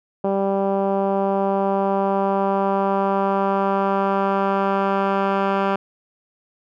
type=tone with low-pass filter sweep; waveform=10% pulse; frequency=196 Hz; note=G3; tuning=in tune; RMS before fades=-20 dBFS; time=0.24-5.76 s; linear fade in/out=5 ms; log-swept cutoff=640 to 1800 Hz; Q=1.3; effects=none